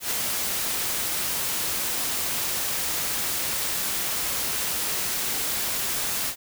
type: noise with ADSR envelope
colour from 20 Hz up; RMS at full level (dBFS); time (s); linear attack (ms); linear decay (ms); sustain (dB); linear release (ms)
white; -25; 0-6.36; 110; 6; -2; 78
effects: none